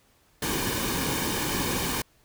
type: noise with comb filter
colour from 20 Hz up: pink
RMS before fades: -28 dBFS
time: 0.42-2.02 s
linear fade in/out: 5 ms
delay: 1.5 ms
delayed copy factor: -0.6
effects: pink hiss -63 dBFS RMS until 2.24 s